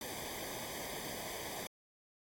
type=noise with comb filter; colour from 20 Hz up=pink; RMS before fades=-43 dBFS; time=0.01-1.67 s; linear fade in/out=2 ms; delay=0.73 ms; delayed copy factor=-0.85; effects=AAC 64 kbps